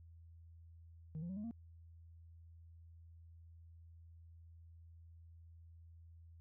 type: tone with pitch steps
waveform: sine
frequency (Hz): 156 / 172.1 / 189.85 / 209.4 / 231.1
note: D#3 / F3 / F#3 / G#3 / A#3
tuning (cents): +5 / -25 / +45 / +15 / -15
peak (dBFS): -39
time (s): 1.15-1.51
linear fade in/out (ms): 0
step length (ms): 72
effects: tanh soft clip ceiling -40 dBFS + added 83 Hz sine -56 dBFS peak until 6.4 s

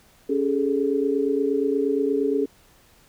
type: tone cluster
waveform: sine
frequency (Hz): 278.9 / 406.5 / 435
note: C#4 / G#4 / A4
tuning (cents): +11 / -37 / -20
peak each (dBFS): -24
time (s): 0.29-2.46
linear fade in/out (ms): 10
effects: pink hiss -56 dBFS RMS until 3.08 s

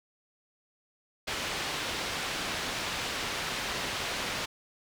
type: low-pass noise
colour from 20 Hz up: white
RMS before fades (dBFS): -34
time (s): 1.27-4.46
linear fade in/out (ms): 10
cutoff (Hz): 3800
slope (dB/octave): 12
effects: none

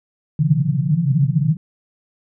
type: band-pass noise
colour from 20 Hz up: pink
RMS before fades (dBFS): -17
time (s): 0.39-1.57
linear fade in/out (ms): 2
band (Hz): 130 to 170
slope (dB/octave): 96
effects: none

